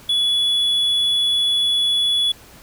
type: tone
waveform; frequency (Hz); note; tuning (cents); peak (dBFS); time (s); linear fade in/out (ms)
triangle; 3407; G#7; +44; -14; 0.09-2.32; 5
effects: pink hiss -45 dBFS RMS until 2.62 s